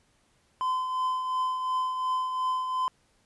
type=tone with tremolo; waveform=triangle; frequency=1024 Hz; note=C6; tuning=38 cents flat; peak=-22 dBFS; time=0.61-2.88 s; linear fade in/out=0 ms; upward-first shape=triangle; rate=2.8 Hz; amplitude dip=50%; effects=pink hiss -67 dBFS RMS until 3.25 s + resampled to 24000 Hz